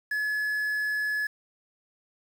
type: tone with quantisation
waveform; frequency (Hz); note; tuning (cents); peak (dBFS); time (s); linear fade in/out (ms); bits
triangle; 1706; G#6; +46; -24; 0.11-1.27; 5; 8
effects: none